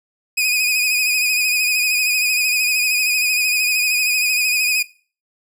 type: tone with vibrato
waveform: sawtooth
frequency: 2489 Hz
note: D#7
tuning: in tune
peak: -12 dBFS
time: 0.37-4.83 s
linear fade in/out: 10 ms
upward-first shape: sine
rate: 13 Hz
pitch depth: 45 cents each way
effects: noise-tail reverb RT60 0.4 s tail -20 dB re dry